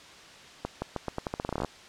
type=accelerating click train; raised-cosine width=1 ms; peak=-16 dBFS; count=17; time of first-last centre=0.65-1.647 s; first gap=170 ms; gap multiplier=0.84; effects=white hiss -49 dBFS RMS until 1.88 s + low-pass 5000 Hz 12 dB/octave